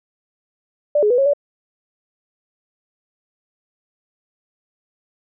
sine tone with pitch steps, 589 / 419.3 / 490.9 / 547 / 574 Hz, D5 / G#4 / B4 / C#5 / D5, +5 / +17 / -10 / -23 / -40 cents, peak -12 dBFS, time 0.95-1.335 s, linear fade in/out 5 ms, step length 77 ms, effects none

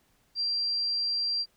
sine tone, 4730 Hz, D8, 12 cents sharp, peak -26 dBFS, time 0.35-1.46 s, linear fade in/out 50 ms, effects pink hiss -68 dBFS RMS until 1.56 s

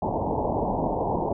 white low-pass noise, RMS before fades -26 dBFS, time 0.02-1.33 s, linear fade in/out 5 ms, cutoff 960 Hz, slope 96 dB/octave, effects none

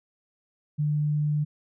sine tone, 149.2 Hz, D3, 28 cents sharp, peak -22 dBFS, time 0.78-1.45 s, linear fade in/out 20 ms, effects none

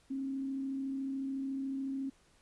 sine tone with frequency modulation, 270 Hz, C#4, 45 cents flat, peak -34 dBFS, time 0.1-2.1 s, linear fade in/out 10 ms, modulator 33.9 Hz, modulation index 0.23, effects pink hiss -67 dBFS RMS until 2.41 s + resampled to 24000 Hz

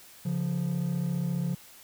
triangle tone pair together, 140 / 174.83 Hz, C#3 / F3, +18 / +2 cents, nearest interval major third, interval 384 cents, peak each -28 / -26 dBFS, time 0.25-1.55 s, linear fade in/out 10 ms, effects tanh soft clip ceiling -20 dBFS + white hiss -52 dBFS RMS until 1.83 s

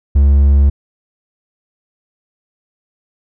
triangle tone with hard clipping, 70.1 Hz, C#2, 20 cents sharp, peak -7 dBFS, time 0.15-0.7 s, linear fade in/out 10 ms, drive 6 dB, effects none

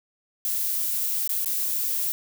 violet noise with dropouts, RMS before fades -26 dBFS, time 0.45-2.12 s, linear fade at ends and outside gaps 0 ms, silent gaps 1.276-1.293 / 1.446-1.459 s, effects none

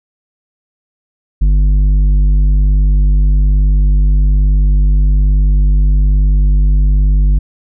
sine tone with tanh clipping, 49.42 Hz, G1, 15 cents sharp, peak -8 dBFS, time 1.41-7.39 s, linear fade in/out 10 ms, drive 8 dB, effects none

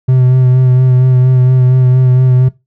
triangle tone with vibrato, 127.8 Hz, C3, 40 cents flat, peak -3 dBFS, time 0.08-2.49 s, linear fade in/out 10 ms, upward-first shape sine, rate 4.3 Hz, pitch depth 23 cents each way, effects noise-tail reverb RT60 0.2 s tail -18 dB re dry

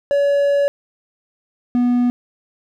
triangle tone pair in turn, 567 / 244.5 Hz, C#5 / B3, +39 / -17 cents, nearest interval octave + minor third, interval 1456 cents, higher first, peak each -11 dBFS, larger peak neither, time 0.11-0.68 / 1.75-2.1 s, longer first, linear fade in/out 0 ms, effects none

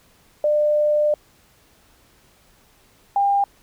sine tone pair in turn, 598 / 800.8 Hz, D5 / G5, +31 / +37 cents, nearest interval perfect fourth, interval 506 cents, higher second, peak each -15 dBFS, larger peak neither, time 0.44-1.14 / 3.16-3.44 s, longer first, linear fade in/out 2 ms, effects pink hiss -56 dBFS RMS until 3.62 s

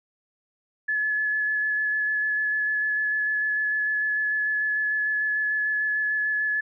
sine tone with vibrato, 1713 Hz, A6, 47 cents flat, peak -22 dBFS, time 0.88-6.61 s, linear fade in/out 10 ms, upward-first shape square, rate 6.7 Hz, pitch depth 9 cents each way, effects none

